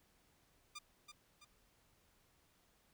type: tone with echo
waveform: 10% pulse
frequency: 1200 Hz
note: D6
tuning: 37 cents sharp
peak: -38 dBFS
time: 0.75-0.79 s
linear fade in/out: 10 ms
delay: 330 ms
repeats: 2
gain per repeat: -6 dB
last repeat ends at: 1.45 s
effects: pink hiss -73 dBFS RMS until 2.93 s